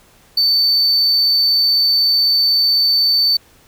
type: tone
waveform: triangle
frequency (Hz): 4538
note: C#8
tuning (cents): +40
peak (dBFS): -10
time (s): 0.37-3.37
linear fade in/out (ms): 5
effects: pink hiss -50 dBFS RMS until 3.67 s